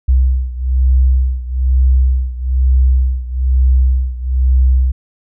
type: beating tone pair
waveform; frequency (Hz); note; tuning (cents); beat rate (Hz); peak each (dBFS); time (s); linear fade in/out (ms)
sine; 63.8 / 64.9; C2 / C2; -43 / -13; 1.1; -11 / -14; 0.08-4.92; 10
effects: none